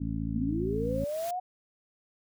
harmonic tone, 55 Hz, A1, in tune, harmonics 1 / 2 / 3 / 4 / 5, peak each -36 / -36 / -36 / -36 / -36 dBFS, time 0-1.05 s, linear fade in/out 10 ms
sine linear sweep, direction up, 220 to 747 Hz, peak -30 dBFS, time 0.35-1.4 s, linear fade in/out 10 ms
white noise with exponential growth, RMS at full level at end -41 dBFS, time 0.48-1.31 s, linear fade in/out 5 ms, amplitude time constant 180 ms
effects none

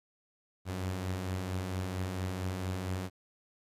sawtooth beating tone pair, 89 / 93.4 Hz, F2 / F#2, +33 / +17 cents, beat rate 4.4 Hz, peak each -38 / -30 dBFS, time 0.65-3.1 s, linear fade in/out 50 ms, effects resampled to 32000 Hz + 11-bit

